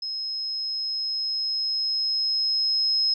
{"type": "tone with level ramp", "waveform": "sine", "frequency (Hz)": 5140, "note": "E8", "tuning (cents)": -45, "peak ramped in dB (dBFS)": [-28, -19], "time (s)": [0.02, 3.14], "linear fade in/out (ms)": 5, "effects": []}